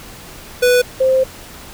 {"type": "tone pair in turn", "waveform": ["square", "sine"], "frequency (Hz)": [493.9, 523.7], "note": ["B4", "C5"], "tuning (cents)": [0, 1], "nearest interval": "minor second", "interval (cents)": 101, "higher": "second", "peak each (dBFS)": -10, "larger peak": "neither", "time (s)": [[0.62, 0.82], [1, 1.24]], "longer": "second", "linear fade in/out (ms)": 10, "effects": ["pink hiss -36 dBFS RMS until 1.73 s"]}